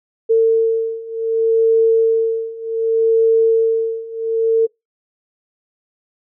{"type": "beating tone pair", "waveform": "sine", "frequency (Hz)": [450.9, 451.56], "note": ["A4", "A4"], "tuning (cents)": [42, 45], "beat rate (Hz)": 0.66, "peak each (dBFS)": [-16, -14], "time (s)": [0.29, 4.67], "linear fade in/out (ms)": 20, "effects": ["noise-tail reverb RT60 0.2 s tail -25 dB re dry"]}